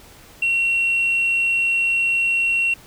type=tone; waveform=sine; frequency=2732 Hz; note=F7; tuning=39 cents flat; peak=-15 dBFS; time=0.42-2.74 s; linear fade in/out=5 ms; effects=tanh soft clip ceiling -13 dBFS + pink hiss -46 dBFS RMS until 2.86 s